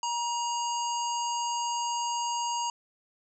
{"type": "harmonic tone", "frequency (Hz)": 948, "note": "A#5", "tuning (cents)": 29, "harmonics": [1, 3, 5, 7, 8], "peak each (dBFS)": [-29, -38, -41, -37, -44], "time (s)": [0.03, 2.7], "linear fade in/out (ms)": 2, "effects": []}